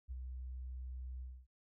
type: tone with ADSR envelope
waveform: sine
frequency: 63.4 Hz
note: B1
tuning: 46 cents sharp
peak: -39 dBFS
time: 0.08-1.47 s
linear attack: 34 ms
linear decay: 21 ms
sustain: -3 dB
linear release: 260 ms
effects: none